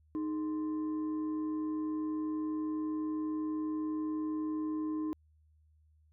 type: tone with frequency modulation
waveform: sine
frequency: 309.9 Hz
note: D#4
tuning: 7 cents flat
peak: -32 dBFS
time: 0.15-5.13 s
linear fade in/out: 0 ms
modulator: 732 Hz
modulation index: 0.31
effects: added 77 Hz sine -63 dBFS peak until 6.12 s